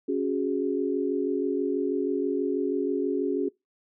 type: chord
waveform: sine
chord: C# suspended fourth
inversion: none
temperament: just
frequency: 277.2 / 369.6 / 415.8 Hz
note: C#4 / F#4 / G#4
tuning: 0 / -2 / +2 cents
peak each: -28 / -28 / -29 dBFS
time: 0.08-3.49 s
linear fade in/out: 10 ms
effects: noise-tail reverb RT60 0.2 s tail -25 dB re dry